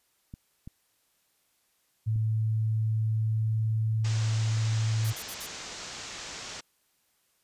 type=clicks; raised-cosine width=5 ms; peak=-29 dBFS; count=3; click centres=0.339 / 0.675 / 2.16 s
type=tone with pitch glide; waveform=sine; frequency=110 to 110.77 Hz; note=A2 to A2; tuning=0 to +12 cents; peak=-24 dBFS; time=2.06-5.13 s; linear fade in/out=20 ms; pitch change=+12 cents; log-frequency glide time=3.09-4.67 s
type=low-pass noise; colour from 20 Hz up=white; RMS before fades=-41 dBFS; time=4.04-6.61 s; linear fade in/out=10 ms; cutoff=7300 Hz; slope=48 dB/octave
type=noise bursts; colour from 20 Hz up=blue; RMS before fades=-38 dBFS; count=4; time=5.04-5.467 s; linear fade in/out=10 ms; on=67 ms; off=53 ms
effects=white hiss -71 dBFS RMS until 7.43 s + resampled to 32000 Hz